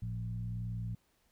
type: tone with frequency modulation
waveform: sine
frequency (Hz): 112.6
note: A2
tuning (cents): +40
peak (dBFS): -35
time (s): 0.02-0.95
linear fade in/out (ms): 5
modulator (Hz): 61.6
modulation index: 0.75
effects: pink hiss -73 dBFS RMS until 1.31 s